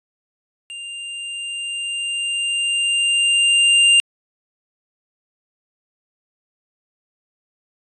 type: tone with level ramp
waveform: square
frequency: 2794 Hz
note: F7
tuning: in tune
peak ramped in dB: -31 to -10 dBFS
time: 0.7-4 s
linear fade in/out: 0 ms
effects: resampled to 24000 Hz